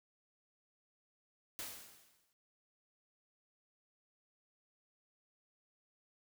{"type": "noise with exponential decay", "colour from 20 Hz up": "white", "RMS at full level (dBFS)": -42, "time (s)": [1.59, 2.33], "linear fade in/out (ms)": 0, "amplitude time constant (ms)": 160, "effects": []}